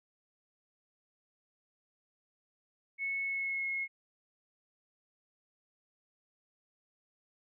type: tone with pitch glide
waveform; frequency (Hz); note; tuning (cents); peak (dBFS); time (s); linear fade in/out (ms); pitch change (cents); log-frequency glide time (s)
sine; 2200 to 2168; C#7 to C#7; -14 to -39; -32; 2.98-3.88; 50; -25; 3.23-3.67
effects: none